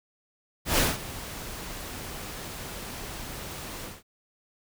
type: noise with ADSR envelope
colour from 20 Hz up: pink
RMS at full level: -21 dBFS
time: 0.65-4.03 s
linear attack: 130 ms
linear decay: 190 ms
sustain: -17 dB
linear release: 190 ms
effects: none